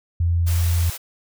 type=tone; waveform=sine; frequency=85.2 Hz; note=F2; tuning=42 cents flat; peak=-16 dBFS; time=0.2-0.9 s; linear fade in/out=5 ms
type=high-pass noise; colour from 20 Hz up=white; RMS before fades=-32 dBFS; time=0.46-0.98 s; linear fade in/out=20 ms; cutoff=400 Hz; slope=24 dB/octave
effects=none